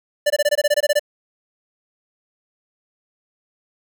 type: tone bursts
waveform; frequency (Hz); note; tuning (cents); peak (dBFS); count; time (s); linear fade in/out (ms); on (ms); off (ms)
square; 588; D5; +2; -14; 12; 0.26-0.995; 10; 42; 21
effects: none